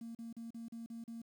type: tone bursts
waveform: triangle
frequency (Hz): 230.1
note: A#3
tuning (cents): -22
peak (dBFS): -40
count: 7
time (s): 0.01-1.218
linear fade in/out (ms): 5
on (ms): 140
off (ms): 38
effects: tanh soft clip ceiling -40 dBFS + 11-bit